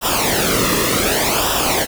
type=noise with flanger; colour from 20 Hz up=pink; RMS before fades=-17 dBFS; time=0.01-1.87 s; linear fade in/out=50 ms; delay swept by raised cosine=0.46 to 1.33 ms; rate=0.67 Hz; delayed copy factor=-0.7; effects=none